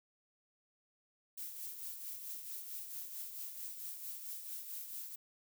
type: noise with tremolo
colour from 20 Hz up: violet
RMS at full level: -43 dBFS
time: 1.37-5.16 s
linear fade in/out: 10 ms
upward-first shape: triangle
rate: 4.5 Hz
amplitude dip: 55%
effects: none

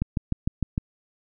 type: click train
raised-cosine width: 5 ms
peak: -11 dBFS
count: 6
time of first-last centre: 0.02-0.779 s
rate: 6.59 Hz
effects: none

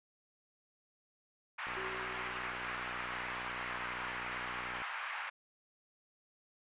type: band-pass noise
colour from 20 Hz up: pink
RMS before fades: -41 dBFS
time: 1.58-5.3 s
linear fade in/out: 10 ms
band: 1000 to 2500 Hz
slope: 24 dB/octave
type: click train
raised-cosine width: 1 ms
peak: -34 dBFS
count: 194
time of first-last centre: 1.67-4.818 s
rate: 61.3 Hz
type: tone with exponential decay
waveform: triangle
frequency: 379.5 Hz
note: F#4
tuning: 44 cents sharp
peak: -40 dBFS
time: 1.77-3.57 s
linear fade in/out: 0 ms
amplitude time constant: 390 ms
effects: resampled to 8000 Hz

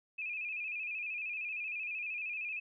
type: tone with vibrato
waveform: sine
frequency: 2500 Hz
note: D#7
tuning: 8 cents sharp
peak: -36 dBFS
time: 0.18-2.6 s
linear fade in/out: 10 ms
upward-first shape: square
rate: 13 Hz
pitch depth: 57 cents each way
effects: none

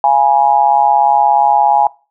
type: tone with amplitude modulation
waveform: sine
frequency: 830 Hz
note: G#5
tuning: 1 cent flat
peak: -3 dBFS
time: 0.04-1.87 s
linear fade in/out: 2 ms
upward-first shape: sine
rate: 137 Hz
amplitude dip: 90%
effects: noise-tail reverb RT60 0.3 s tail -20 dB re dry

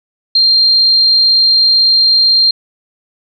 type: tone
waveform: sine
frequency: 4186 Hz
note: C8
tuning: in tune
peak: -6 dBFS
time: 0.35-2.51 s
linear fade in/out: 5 ms
effects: none

